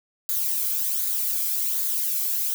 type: noise with flanger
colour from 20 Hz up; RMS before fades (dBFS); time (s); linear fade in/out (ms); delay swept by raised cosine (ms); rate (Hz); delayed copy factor
violet; -25; 0.29-2.54; 0; 0.35 to 1.11; 1.3; -0.5
effects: none